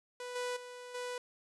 sawtooth tone with level steps, 493.9 Hz, B4, in tune, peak -37 / -31 / -42 / -34 dBFS, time 0.2-1.18 s, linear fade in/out 2 ms, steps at 0.35 / 0.56 / 0.94 s, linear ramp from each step 10 ms, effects resampled to 24000 Hz

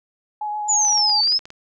sine tone with vibrato, 841 Hz, G#5, 22 cents sharp, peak -23 dBFS, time 0.41-1.21 s, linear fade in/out 5 ms, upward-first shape sine, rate 7.9 Hz, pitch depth 15 cents each way
sine exponential two-way sweep, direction down then up, 7120 to 4502 to 5280 Hz, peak -15 dBFS, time 0.68-1.39 s, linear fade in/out 20 ms, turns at 1.21 s
clicks, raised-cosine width 0.2 ms, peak -21 dBFS, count 11, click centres 0.851 / 0.884 / 0.925 / 0.977 / 1.096 / 1.234 / 1.275 / 1.323 / 1.392 / 1.455 / 1.504 s
effects none

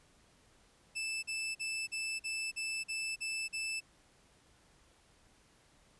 sawtooth tone bursts, 2637 Hz, E7, in tune, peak -32 dBFS, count 9, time 0.95-3.806 s, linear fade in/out 20 ms, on 280 ms, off 42 ms, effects pink hiss -66 dBFS RMS until 5.99 s + resampled to 24000 Hz

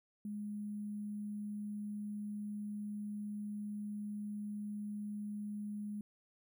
sine tone with sample-and-hold, 207.7 Hz, G#3, in tune, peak -39 dBFS, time 0.25-6.01 s, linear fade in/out 2 ms, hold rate 11025 Hz, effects none

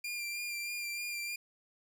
sawtooth tone with vibrato, 2389 Hz, D7, 29 cents sharp, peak -33 dBFS, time 0.04-1.36 s, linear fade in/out 5 ms, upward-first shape sine, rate 3.2 Hz, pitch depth 22 cents each way, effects none

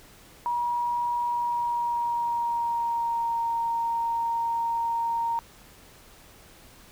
sine tone with pitch glide, 958 to 927.5 Hz, A#5 to A#5, +47 to -9 cents, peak -24 dBFS, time 0.46-5.39 s, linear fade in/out 0 ms, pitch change -56 cents, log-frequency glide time 1.28-3.44 s, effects pink hiss -52 dBFS RMS until 6.91 s

